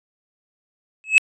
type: tone with exponential growth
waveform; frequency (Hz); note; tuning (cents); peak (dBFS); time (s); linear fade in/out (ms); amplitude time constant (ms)
triangle; 2584; E7; -35; -3; 1.04-1.18; 0; 29
effects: resampled to 22050 Hz